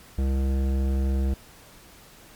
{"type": "tone with hard clipping", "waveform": "sine", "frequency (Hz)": 67, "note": "C2", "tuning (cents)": 42, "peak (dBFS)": -23, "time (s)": [0.18, 1.34], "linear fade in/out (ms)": 5, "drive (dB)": 14, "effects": ["pink hiss -50 dBFS RMS until 2.35 s", "MP3 96 kbps"]}